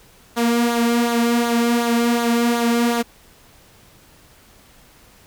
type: tone with flanger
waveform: sawtooth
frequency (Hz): 235.8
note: A#3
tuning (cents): +20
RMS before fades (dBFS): -18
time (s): 0.36-3.03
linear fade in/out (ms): 20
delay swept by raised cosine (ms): 0.37 to 3.17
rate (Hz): 2.7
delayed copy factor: -0.55
effects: pink hiss -50 dBFS RMS until 5.26 s